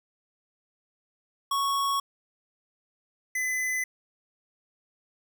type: tone pair in turn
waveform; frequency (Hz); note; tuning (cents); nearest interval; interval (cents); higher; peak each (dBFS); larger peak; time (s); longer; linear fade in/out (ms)
square; 1108.7 / 2017; C#6 / B6; 0 / +36; minor seventh; 1036; second; -25 / -27; first; 1.51-2 / 3.35-3.84; neither; 5
effects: none